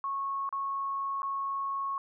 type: tone with dropouts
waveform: sine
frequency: 1099 Hz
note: C#6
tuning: 15 cents flat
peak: -30 dBFS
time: 0.04-1.98 s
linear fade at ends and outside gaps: 1 ms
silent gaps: 0.491-0.526 / 1.22-1.23 s
effects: none